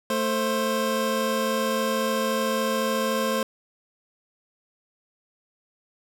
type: tone pair together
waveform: 25% pulse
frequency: 221.6 / 527 Hz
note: A3 / C5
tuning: +13 / +12 cents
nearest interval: octave + minor third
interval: 1499 cents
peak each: -23 / -21 dBFS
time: 0.1-3.43 s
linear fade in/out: 2 ms
effects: none